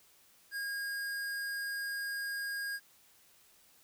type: tone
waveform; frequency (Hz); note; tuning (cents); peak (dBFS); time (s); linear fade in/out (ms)
square; 1628; G#6; -35; -36; 0.51-2.8; 50
effects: white hiss -64 dBFS RMS until 3.83 s